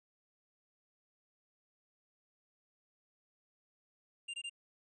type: tone bursts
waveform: square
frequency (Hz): 2794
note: F7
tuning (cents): 0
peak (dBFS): -40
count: 3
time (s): 4.28-4.497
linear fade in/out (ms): 10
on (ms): 59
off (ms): 20
effects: resampled to 24000 Hz